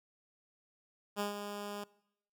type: tone with ADSR envelope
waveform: 10% pulse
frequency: 204.8 Hz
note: G#3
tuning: 24 cents flat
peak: -24 dBFS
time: 1.16-1.84 s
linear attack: 39 ms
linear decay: 130 ms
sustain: -8 dB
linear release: 5 ms
effects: noise-tail reverb RT60 0.8 s tail -23 dB re dry